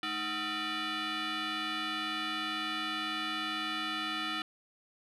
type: tone with frequency modulation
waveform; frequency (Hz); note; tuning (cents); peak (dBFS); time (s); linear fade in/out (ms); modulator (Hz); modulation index
sine; 841; G#5; +22; -30; 0.03-4.42; 2; 528; 5.6
effects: tanh soft clip ceiling -31 dBFS